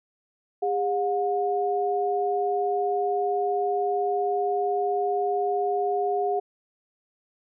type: tone pair together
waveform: sine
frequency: 405.1 / 720.7 Hz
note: G#4 / F#5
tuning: -43 / -46 cents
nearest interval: minor seventh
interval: 997 cents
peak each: -25 dBFS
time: 0.62-6.4 s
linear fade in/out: 10 ms
effects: none